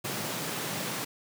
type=high-pass noise; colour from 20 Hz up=pink; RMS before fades=-34 dBFS; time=0.04-1.05 s; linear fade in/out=10 ms; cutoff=110 Hz; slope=96 dB/octave; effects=none